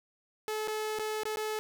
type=tone with dropouts; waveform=sawtooth; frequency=431 Hz; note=A4; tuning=36 cents flat; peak=-28 dBFS; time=0.48-1.59 s; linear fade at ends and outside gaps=0 ms; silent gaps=0.675-0.681 / 0.987-0.995 / 1.234-1.254 / 1.359-1.371 s; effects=none